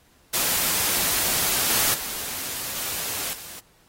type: noise with level steps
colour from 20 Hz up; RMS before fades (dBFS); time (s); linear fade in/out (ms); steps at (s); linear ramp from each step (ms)
white; -23 / -21 / -31 / -29 / -39; 0.33-3.6; 10; 1.7 / 1.94 / 2.76 / 3.33; 2
effects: pink hiss -59 dBFS RMS until 3.88 s + AAC 48 kbps